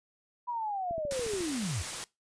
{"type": "linear sweep", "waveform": "sine", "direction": "down", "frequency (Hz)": [987.8, 69.9], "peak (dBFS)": -31, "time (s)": [0.47, 1.83], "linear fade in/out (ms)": 20}
{"type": "click train", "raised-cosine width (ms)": 3, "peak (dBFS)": -30, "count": 8, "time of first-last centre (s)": [0.91, 1.406], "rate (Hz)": 14.1}
{"type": "noise", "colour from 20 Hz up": "white", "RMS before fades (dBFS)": -37, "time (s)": [1.11, 2.04], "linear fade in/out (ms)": 0}
{"effects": ["noise-tail reverb RT60 0.2 s tail -21 dB re dry", "resampled to 22050 Hz"]}